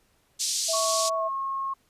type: band-pass noise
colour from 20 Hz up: pink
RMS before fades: -28 dBFS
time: 0.39-1.1 s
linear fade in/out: 20 ms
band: 4500 to 8300 Hz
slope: 24 dB/octave
type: tone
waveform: sine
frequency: 653 Hz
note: E5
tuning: 17 cents flat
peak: -27 dBFS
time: 0.68-1.29 s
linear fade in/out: 20 ms
type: tone with pitch glide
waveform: sine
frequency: 1113 to 1083.8 Hz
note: C#6 to C#6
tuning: +7 to -39 cents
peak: -27 dBFS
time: 0.73-1.74 s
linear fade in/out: 10 ms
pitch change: -46 cents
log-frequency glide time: 1.15-1.22 s
effects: pink hiss -66 dBFS RMS until 1.89 s + resampled to 32000 Hz